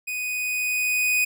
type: tone with level ramp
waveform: 45% pulse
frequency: 2489 Hz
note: D#7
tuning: in tune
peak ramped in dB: -27 to -18 dBFS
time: 0.07-1.25 s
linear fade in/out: 10 ms
effects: none